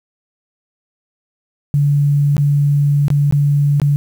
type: tone with dropouts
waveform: sine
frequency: 143.9 Hz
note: D3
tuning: 35 cents flat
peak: -10 dBFS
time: 1.74-3.96 s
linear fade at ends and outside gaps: 0 ms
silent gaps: 2.367-2.38 / 3.082-3.103 / 3.31-3.324 / 3.799-3.817 s
effects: 7-bit